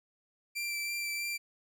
sawtooth tone with vibrato, 2349 Hz, D7, in tune, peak -30 dBFS, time 0.55-1.38 s, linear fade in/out 20 ms, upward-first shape sine, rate 3.1 Hz, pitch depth 14 cents each way, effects none

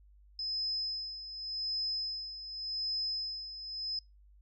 sine tone with tremolo, 5100 Hz, D#8, 42 cents sharp, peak -31 dBFS, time 0.39-3.99 s, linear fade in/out 2 ms, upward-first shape sine, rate 0.87 Hz, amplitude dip 70%, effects noise-tail reverb RT60 0.2 s tail -24 dB re dry + added 50 Hz sine -57 dBFS peak until 4.41 s

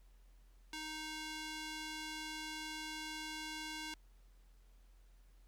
square tone with band-pass filter, 311.1 Hz, D#4, in tune, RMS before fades -45 dBFS, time 0.73-3.94 s, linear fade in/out 2 ms, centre 3800 Hz, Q 0.67, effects added 43 Hz sine -60 dBFS peak until 5.47 s + pink hiss -75 dBFS RMS until 5.47 s

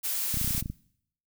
blue noise, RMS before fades -30 dBFS, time 0.03-0.62 s, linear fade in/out 20 ms
clicks, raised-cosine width 5 ms, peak -21 dBFS, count 11, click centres 0.342 / 0.372 / 0.414 / 0.446 / 0.477 / 0.508 / 0.549 / 0.579 / 0.625 / 0.659 / 0.7 s
effects noise-tail reverb RT60 0.7 s tail -23 dB re dry

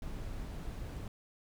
brown noise, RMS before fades -41 dBFS, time 0.02-1.08 s, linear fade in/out 2 ms, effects none

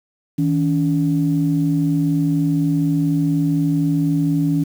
sine tone pair together, 159.7 / 283.8 Hz, D#3 / C#4, +45 / +41 cents, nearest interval minor seventh, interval 996 cents, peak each -17 dBFS, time 0.38-4.64 s, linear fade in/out 10 ms, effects tanh soft clip ceiling -7 dBFS + 7-bit

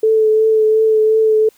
sine tone with vibrato, 437.1 Hz, A4, 11 cents flat, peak -9 dBFS, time 0.03-1.49 s, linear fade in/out 5 ms, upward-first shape triangle, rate 2.8 Hz, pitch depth 21 cents each way, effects white hiss -53 dBFS RMS until 1.57 s

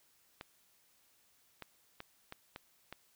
clicks, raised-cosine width 0.3 ms, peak -28 dBFS, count 6, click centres 0.411 / 1.623 / 2.004 / 2.324 / 2.561 / 2.926 s, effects white hiss -70 dBFS RMS until 3.15 s

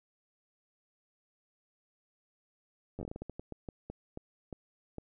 slowing click train, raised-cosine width 2 ms, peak -27 dBFS, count 17, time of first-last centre 2.99-4.983 s, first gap 10 ms, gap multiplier 1.29, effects none

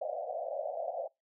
pink band-pass noise, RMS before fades -37 dBFS, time 0.01-1.08 s, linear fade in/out 10 ms, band 530 to 740 Hz, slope 96 dB/octave, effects noise-tail reverb RT60 0.2 s tail -24 dB re dry

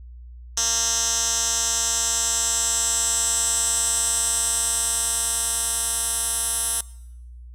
10% pulse tone with band-pass filter sweep, 230 Hz, A#3, 23 cents flat, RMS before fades -23 dBFS, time 0.57-6.81 s, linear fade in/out 5 ms, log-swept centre 6500 to 9800 Hz, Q 4.9, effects noise-tail reverb RT60 0.9 s tail -21 dB re dry + added 60 Hz sine -38 dBFS peak until 7.54 s

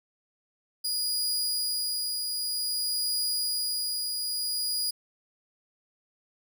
sawtooth tone with tremolo, 4893 Hz, D#8, 30 cents flat, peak -23 dBFS, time 0.84-4.91 s, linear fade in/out 10 ms, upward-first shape triangle, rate 0.53 Hz, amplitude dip 35%, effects none

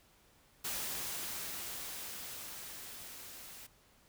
white noise with level ramp, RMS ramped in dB -38 to -51 dBFS, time 0.64-3.67 s, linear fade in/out 10 ms, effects pink hiss -66 dBFS RMS until 4.08 s

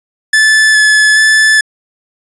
45% pulse tone with vibrato, 1731 Hz, A6, 29 cents flat, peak -5 dBFS, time 0.33-1.61 s, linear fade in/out 5 ms, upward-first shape square, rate 1.2 Hz, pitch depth 11 cents each way, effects resampled to 24000 Hz

